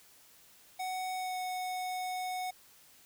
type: tone with pitch glide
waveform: square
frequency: 744 to 736.7 Hz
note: F#5 to F#5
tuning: +9 to -8 cents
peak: -35 dBFS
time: 0.79-2.51 s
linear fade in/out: 10 ms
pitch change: -17 cents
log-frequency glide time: 1.15-1.39 s
effects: white hiss -60 dBFS RMS until 3.05 s